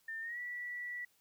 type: tone with pitch glide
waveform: sine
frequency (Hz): 1800 to 1951.6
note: A6 to B6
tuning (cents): +39 to -21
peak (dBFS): -39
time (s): 0.08-1.05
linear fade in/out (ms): 5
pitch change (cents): +140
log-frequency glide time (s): 0.21-0.39
effects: white hiss -72 dBFS RMS until 1.2 s